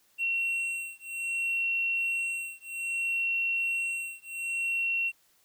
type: beating tone pair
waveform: triangle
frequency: 2727 / 2727.62 Hz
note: F7 / F7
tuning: -42 / -42 cents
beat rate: 0.62 Hz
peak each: -28 dBFS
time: 0.18-5.12 s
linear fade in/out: 50 ms
effects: tanh soft clip ceiling -24 dBFS + white hiss -66 dBFS RMS until 5.44 s